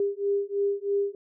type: beating tone pair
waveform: sine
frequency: 400 / 403.1 Hz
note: G4 / G4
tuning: +35 / +48 cents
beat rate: 3.1 Hz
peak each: -27 dBFS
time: 0-1.15 s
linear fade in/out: 2 ms
effects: none